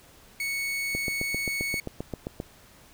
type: tone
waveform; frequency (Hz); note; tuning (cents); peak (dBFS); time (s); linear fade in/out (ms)
40% pulse; 2217; C#7; 0; -27; 0.4-1.8; 2
type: click train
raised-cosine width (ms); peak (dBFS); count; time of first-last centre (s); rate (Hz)
2; -18; 12; 0.95-2.401; 7.58
effects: pink hiss -54 dBFS RMS until 2.93 s